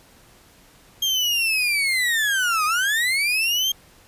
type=linear two-way sweep; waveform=35% pulse; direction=down then up; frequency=3223 to 1211 to 3223 Hz; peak=-17 dBFS; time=1.02-3.72 s; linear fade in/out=5 ms; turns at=2.65 s; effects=pink hiss -52 dBFS RMS until 4.07 s + resampled to 32000 Hz